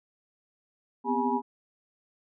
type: tone cluster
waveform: sine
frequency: 246.2 / 259.3 / 401.1 / 844 / 965 Hz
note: B3 / C4 / G4 / G#5 / B5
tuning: -5 / -15 / +40 / +28 / -40 cents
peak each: -30 / -33 / -32 / -30 / -30 dBFS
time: 1.04-1.42 s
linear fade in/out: 50 ms
effects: none